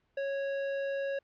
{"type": "tone with hard clipping", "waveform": "triangle", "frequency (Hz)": 552, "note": "C#5", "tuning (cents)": -7, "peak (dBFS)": -33, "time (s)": [0.17, 1.19], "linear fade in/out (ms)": 5, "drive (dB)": 17, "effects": ["pink hiss -75 dBFS RMS until 1.23 s", "low-pass 3000 Hz 12 dB/octave"]}